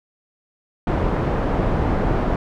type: low-pass noise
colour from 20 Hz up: pink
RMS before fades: -20 dBFS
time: 0.87-2.36 s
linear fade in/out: 2 ms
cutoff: 1000 Hz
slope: 12 dB/octave
effects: none